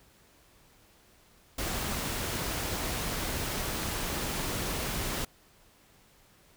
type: noise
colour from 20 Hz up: pink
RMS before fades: -33 dBFS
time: 1.58-5.25 s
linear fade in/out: 5 ms
effects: pink hiss -61 dBFS RMS until 6.56 s